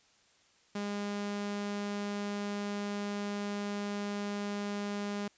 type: tone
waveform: sawtooth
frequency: 204 Hz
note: G#3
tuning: 31 cents flat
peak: -30 dBFS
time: 0.75-5.28 s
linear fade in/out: 5 ms
effects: white hiss -66 dBFS RMS until 5.37 s + resampled to 16000 Hz